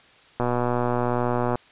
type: click train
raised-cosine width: 1 ms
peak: -10 dBFS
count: 142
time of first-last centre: 0.4-1.556 s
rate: 122 Hz
effects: white hiss -53 dBFS RMS until 1.71 s + resampled to 8000 Hz